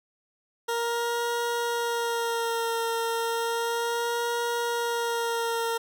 20% pulse tone with vibrato, 466.2 Hz, A#4, in tune, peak -21 dBFS, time 0.68-5.78 s, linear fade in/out 10 ms, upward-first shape sine, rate 0.33 Hz, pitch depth 25 cents each way, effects 10-bit

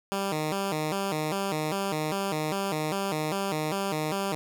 10% pulse tone with vibrato, 174.2 Hz, F3, 4 cents flat, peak -19 dBFS, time 0.12-4.35 s, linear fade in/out 0 ms, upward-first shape square, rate 2.5 Hz, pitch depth 210 cents each way, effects none

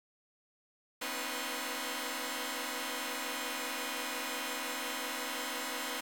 5% pulse tone cluster, 248.4 / 272.8 / 315.7 / 491.1 / 1053 Hz, B3 / C#4 / D#4 / B4 / C6, +10 / -28 / +25 / -10 / +11 cents, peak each -31 dBFS, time 1.01-6.01 s, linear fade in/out 10 ms, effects 9-bit

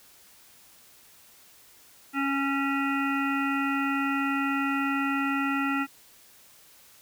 harmonic tone with a mistuned harmonic, 276.6 Hz, C#4, 4 cents flat, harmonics 1 / 3 / 5 / 7 / 9 / 10, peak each -27 / -35 / -30 / -34 / -36 / -40 dBFS, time 2.13-5.87 s, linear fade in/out 50 ms, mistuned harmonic 5, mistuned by -17 cents, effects white hiss -55 dBFS RMS until 7.01 s

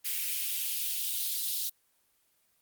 blue noise with high-pass filter sweep, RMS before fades -32 dBFS, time 0.04-1.7 s, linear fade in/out 20 ms, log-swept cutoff 2300 to 3900 Hz, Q 2.2, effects white hiss -71 dBFS RMS until 2.61 s + Opus 24 kbps

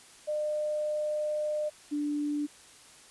sine tone pair in turn, 604 / 293.7 Hz, D5 / D4, +48 / 0 cents, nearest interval octave, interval 1248 cents, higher first, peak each -28 dBFS, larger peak neither, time 0.27-1.7 / 1.91-2.47 s, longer first, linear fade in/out 20 ms, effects white hiss -54 dBFS RMS until 3.1 s + resampled to 24000 Hz

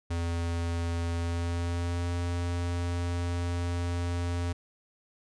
square tone with pitch glide, 84.9 to 86.98 Hz, F2 to F2, -48 to -6 cents, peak -29 dBFS, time 0.1-4.53 s, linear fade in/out 10 ms, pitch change +42 cents, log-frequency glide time 1.16-2.12 s, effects resampled to 22050 Hz

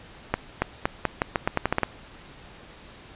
accelerating click train, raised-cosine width 0.5 ms, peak -6 dBFS, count 12, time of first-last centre 0.34-1.833 s, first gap 280 ms, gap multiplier 0.84, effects pink hiss -47 dBFS RMS until 3.15 s + resampled to 8000 Hz

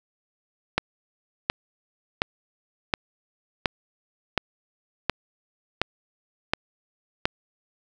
click train, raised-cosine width 0.3 ms, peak -4 dBFS, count 10, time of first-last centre 0.78-7.255 s, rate 1.39 Hz, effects none

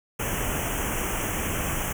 pink band-stop noise, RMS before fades -28 dBFS, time 0.19-1.93 s, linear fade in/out 10 ms, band 3200 to 5800 Hz, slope 96 dB/octave, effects none

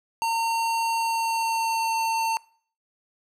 square tone with pitch glide, 913 to 902.5 Hz, A#5 to A5, -36 to +44 cents, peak -23 dBFS, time 0.22-2.37 s, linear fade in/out 0 ms, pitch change -20 cents, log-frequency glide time 0.93-1.97 s, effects noise-tail reverb RT60 0.5 s tail -23 dB re dry + low-pass 12000 Hz 12 dB/octave

